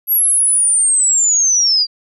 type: linear sweep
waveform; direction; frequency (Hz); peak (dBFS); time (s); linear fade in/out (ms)
sine; down; 11720 to 4699; -10; 0.07-1.87; 50
effects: none